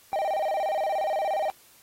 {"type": "tone with vibrato", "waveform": "triangle", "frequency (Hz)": 698.5, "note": "F5", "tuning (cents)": 0, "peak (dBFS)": -22, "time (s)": [0.13, 1.5], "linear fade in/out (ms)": 0, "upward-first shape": "square", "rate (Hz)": 17, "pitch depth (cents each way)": 200, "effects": ["white hiss -56 dBFS RMS until 1.82 s", "AAC 48 kbps"]}